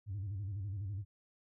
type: tone with vibrato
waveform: sine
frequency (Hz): 99.1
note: G2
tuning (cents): +19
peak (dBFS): -35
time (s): 0.06-1.05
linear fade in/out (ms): 50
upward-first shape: square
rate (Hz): 12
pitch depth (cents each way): 97
effects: tanh soft clip ceiling -35 dBFS